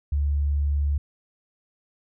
sine tone, 72 Hz, D2, 34 cents flat, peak -20 dBFS, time 0.12-0.98 s, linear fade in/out 5 ms, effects none

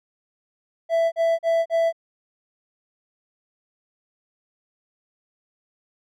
triangle tone bursts, 663 Hz, E5, 10 cents sharp, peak -15 dBFS, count 4, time 0.89-1.927 s, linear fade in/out 50 ms, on 230 ms, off 39 ms, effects none

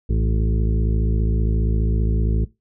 harmonic tone with a mistuned harmonic, 55 Hz, A1, in tune, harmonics 1 / 2 / 3 / 4 / 6 / 7 / 8, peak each -18 / -24 / -28 / -30 / -34 / -35 / -36 dBFS, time 0.09-2.45 s, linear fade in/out 10 ms, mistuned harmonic 1, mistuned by +110 cents, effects noise-tail reverb RT60 0.2 s tail -18 dB re dry

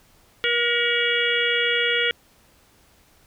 harmonic tone with a mistuned harmonic, 477 Hz, A#4, 40 cents sharp, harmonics 1 / 3 / 4 / 5 / 6 / 7, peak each -26 / -26 / -26 / -26 / -26 / -26 dBFS, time 0.44-2.11 s, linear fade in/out 0 ms, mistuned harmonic 5, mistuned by -83 cents, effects pink hiss -57 dBFS RMS until 3.26 s

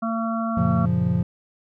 harmonic tone, 226.6 Hz, A#3, 49 cents flat, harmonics 1 / 3 / 5 / 6, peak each -24 / -29 / -31 / -32 dBFS, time 0.02-0.86 s, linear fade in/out 10 ms
triangle chord, Gb major seventh, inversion none, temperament equal, 92.5 / 116.54 / 138.59 / 174.61 Hz, Gb2 / Bb2 / Db3 / F3, 0 / 0 / 0 / 0 cents, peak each -25 / -23 / -25 / -19 dBFS, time 0.57-1.23 s, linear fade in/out 5 ms
effects none

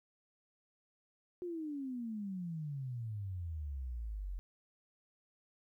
sine exponential sweep, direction down, 363 to 43.6 Hz, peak -38 dBFS, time 1.42-4.39 s, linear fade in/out 0 ms, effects 13-bit

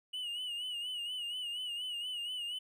triangle tone with vibrato, 2915 Hz, F#7, 26 cents flat, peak -35 dBFS, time 0.13-2.59 s, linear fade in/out 10 ms, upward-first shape sine, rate 4.2 Hz, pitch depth 68 cents each way, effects none

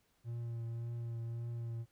triangle tone with vibrato, 116.8 Hz, A#2, 4 cents sharp, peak -36 dBFS, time 0.24-1.86 s, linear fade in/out 50 ms, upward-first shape triangle, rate 1.8 Hz, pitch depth 23 cents each way, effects pink hiss -75 dBFS RMS until 1.91 s

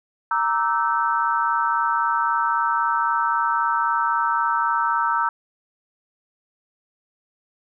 sine chord, E half-diminished seventh, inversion second, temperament equal with one note detuned, 932.3 / 1174.7 / 1318.5 / 1534.8 Hz, Bb5 / D6 / E6 / G6, 0 / 0 / 0 / -37 cents, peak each -22 / -28 / -22 / -27 dBFS, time 0.31-5.29 s, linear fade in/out 2 ms, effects none

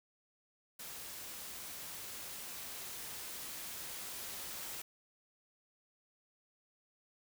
white noise with level ramp, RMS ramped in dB -47 to -44 dBFS, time 0.79-4.82 s, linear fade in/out 5 ms, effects none

